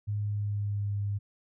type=tone with pitch glide; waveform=sine; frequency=103.83 to 101.52 Hz; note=G#2 to G#2; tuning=0 to -39 cents; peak=-28 dBFS; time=0.07-1.19 s; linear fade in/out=20 ms; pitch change=-39 cents; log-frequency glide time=0.2-0.94 s; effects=none